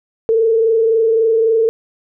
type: tone with frequency modulation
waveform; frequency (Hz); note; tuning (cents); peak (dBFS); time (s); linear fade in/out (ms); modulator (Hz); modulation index
sine; 450.2; A4; +40; -10; 0.29-1.69; 0; 23.7; 0.52
effects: none